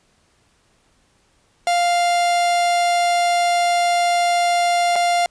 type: tone with dropouts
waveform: 45% pulse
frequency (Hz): 698.5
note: F5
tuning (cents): 0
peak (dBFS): -15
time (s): 1.67-5.26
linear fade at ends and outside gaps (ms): 1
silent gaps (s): 4.957-4.961
effects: pink hiss -60 dBFS RMS until 5.3 s + resampled to 22050 Hz